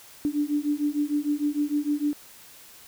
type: beating tone pair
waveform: sine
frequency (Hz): 290.5 / 297.1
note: D4 / D4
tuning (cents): -19 / +20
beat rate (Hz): 6.6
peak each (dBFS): -26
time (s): 0.25-2.13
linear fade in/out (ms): 0
effects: white hiss -49 dBFS RMS until 2.87 s